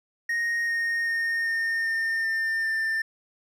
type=tone with pitch steps; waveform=triangle; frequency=1864.7 / 1851.8 / 1839 / 1826.3 / 1813.7 / 1801.2 / 1788.7 Hz; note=A#6 / A#6 / A#6 / A#6 / A#6 / A6 / A6; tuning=0 / -12 / -24 / -36 / -48 / +40 / +28 cents; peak=-22 dBFS; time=0.29-3.02 s; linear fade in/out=5 ms; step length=390 ms; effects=none